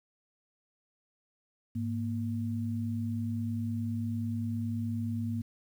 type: tone pair together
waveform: sine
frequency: 104.01 / 233.5 Hz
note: G#2 / A#3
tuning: +3 / +3 cents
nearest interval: octave + major second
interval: 1400 cents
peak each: -33 / -33 dBFS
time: 1.75-5.42 s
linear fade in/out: 10 ms
effects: 10-bit